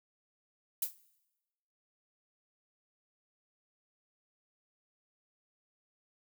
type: noise with exponential decay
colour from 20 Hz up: violet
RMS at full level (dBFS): -27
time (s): 0.82-0.95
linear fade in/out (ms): 5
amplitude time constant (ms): 28
effects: noise-tail reverb RT60 1.0 s tail -20 dB re dry